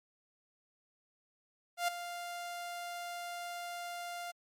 sawtooth tone with ADSR envelope, 698.5 Hz, F5, in tune, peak -24 dBFS, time 1.77-4.32 s, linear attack 110 ms, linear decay 8 ms, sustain -12 dB, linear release 17 ms, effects MP3 64 kbps

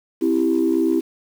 sine chord, C major, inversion none, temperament equal, 261.6 / 329.6 / 392 Hz, C4 / E4 / G4, 0 / 0 / 0 cents, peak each -21 / -17 / -22 dBFS, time 0.21-1.01 s, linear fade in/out 20 ms, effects tanh soft clip ceiling -8 dBFS + 7-bit

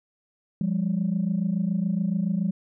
sine tone pair together, 174.61 / 201.7 Hz, F3 / G3, 0 / +50 cents, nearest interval major second, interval 250 cents, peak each -24 dBFS, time 0.61-2.51 s, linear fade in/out 2 ms, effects tanh soft clip ceiling -17 dBFS

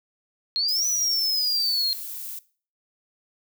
sine exponential two-way sweep, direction up then down, 4186 to 5990 to 4186 Hz, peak -21 dBFS, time 0.56-1.93 s, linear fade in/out 0 ms, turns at 0.87 s
violet noise, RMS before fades -35 dBFS, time 0.68-2.39 s, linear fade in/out 5 ms
effects noise-tail reverb RT60 0.4 s tail -19 dB re dry

